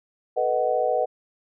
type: chord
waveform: sine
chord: B dominant seventh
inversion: third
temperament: equal with one note detuned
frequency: 440 / 493.9 / 622.3 / 744.7 Hz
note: A4 / B4 / D#5 / F#5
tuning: 0 / 0 / 0 / +11 cents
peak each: -30 / -24 / -25 / -25 dBFS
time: 0.36-1.06 s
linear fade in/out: 20 ms
effects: none